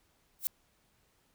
violet noise with exponential growth, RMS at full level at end -26 dBFS, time 0.39-0.47 s, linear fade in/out 0 ms, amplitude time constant 17 ms, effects pink hiss -71 dBFS RMS until 1.34 s

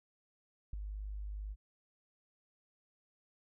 sine tone with ADSR envelope, 51 Hz, G#1, 31 cents flat, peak -33 dBFS, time 0.73-1.56 s, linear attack 5 ms, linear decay 6 ms, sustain -6 dB, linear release 44 ms, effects none

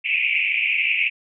white band-pass noise, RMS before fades -21 dBFS, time 0.04-1.1 s, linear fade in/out 20 ms, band 2200 to 2700 Hz, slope 96 dB/octave, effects none

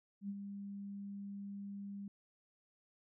sine tone with ADSR envelope, 200.1 Hz, G3, 36 cents sharp, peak -37 dBFS, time 0.21-2.08 s, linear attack 80 ms, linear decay 46 ms, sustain -6 dB, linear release 3 ms, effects none

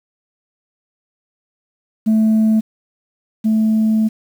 sine tone pair in turn, 219 / 219 Hz, A3 / A3, -8 / -8 cents, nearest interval unison, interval 0 cents, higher neither, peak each -8 / -10 dBFS, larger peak first, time 2.06-2.61 / 3.44-4.09 s, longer second, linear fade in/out 20 ms, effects tanh soft clip ceiling -9 dBFS + 7-bit

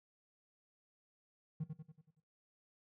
triangle tone with echo, 155.56 Hz, D#3, in tune, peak -32 dBFS, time 1.6-1.64 s, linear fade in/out 10 ms, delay 94 ms, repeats 6, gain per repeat -6 dB, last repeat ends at 2.204 s, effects noise-tail reverb RT60 0.3 s tail -17 dB re dry + tanh soft clip ceiling -32 dBFS

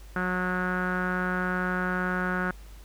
sawtooth tone with low-pass filter, 182.2 Hz, F#3, 26 cents flat, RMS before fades -28 dBFS, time 0.16-2.51 s, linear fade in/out 2 ms, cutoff 1500 Hz, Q 7.6, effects added 50 Hz sine -43 dBFS peak until 2.84 s + pink hiss -55 dBFS RMS until 2.84 s

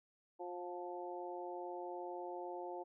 harmonic tone with a mistuned harmonic, 177.6 Hz, F3, 29 cents sharp, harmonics 2 / 3 / 4 / 5, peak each -46 / -49 / -48 / -49 dBFS, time 0.39-2.84 s, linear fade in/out 20 ms, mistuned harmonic 5, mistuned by -22 cents, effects none

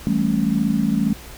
sine chord, A dominant seventh, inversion second, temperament just, 165 / 198 / 220 / 275 Hz, E3 / G3 / A3 / C#4, +2 / +18 / 0 / -14 cents, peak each -25 / -21 / -20 / -24 dBFS, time 0.07-1.13 s, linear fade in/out 0 ms, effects added 60 Hz sine -40 dBFS peak until 1.37 s + pink hiss -40 dBFS RMS until 1.37 s

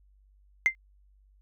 sine tone with exponential decay, 2085 Hz, C7, 7 cents flat, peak -13 dBFS, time 0.66-0.75 s, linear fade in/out 0 ms, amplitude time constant 18 ms, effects tanh soft clip ceiling -14 dBFS + added 49 Hz sine -58 dBFS peak until 1.41 s

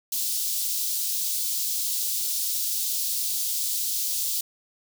white high-pass noise, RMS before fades -27 dBFS, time 0.12-4.41 s, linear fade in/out 5 ms, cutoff 3800 Hz, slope 24 dB/octave, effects none

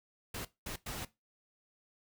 pink noise bursts at uneven times, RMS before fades -41 dBFS, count 3, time 0.34-0.45 / 0.66-0.76 / 0.86-1.05 s, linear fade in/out 5 ms, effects noise-tail reverb RT60 0.2 s tail -17 dB re dry

